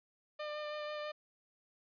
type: tone with vibrato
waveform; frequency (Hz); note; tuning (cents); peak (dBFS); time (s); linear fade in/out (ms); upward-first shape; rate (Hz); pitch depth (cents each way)
sawtooth; 600; D5; +37; -35; 0.39-1.12; 10; sine; 6.1; 12
effects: resampled to 11025 Hz